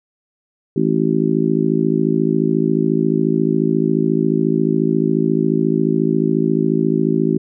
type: harmonic tone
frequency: 54.2 Hz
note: A1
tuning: 25 cents flat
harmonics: 3 / 4 / 5 / 6 / 7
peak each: -20 / -20 / -20 / -20 / -20 dBFS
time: 0.76-7.38 s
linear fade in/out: 5 ms
effects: none